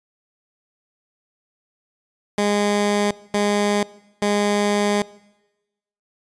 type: tone bursts at uneven times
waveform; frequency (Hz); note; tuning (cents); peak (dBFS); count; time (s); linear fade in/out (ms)
15% pulse; 205.5; G#3; -18; -11; 3; 2.38-3.11 / 3.34-3.83 / 4.22-5.02; 2
effects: noise-tail reverb RT60 1.0 s tail -21 dB re dry + resampled to 22050 Hz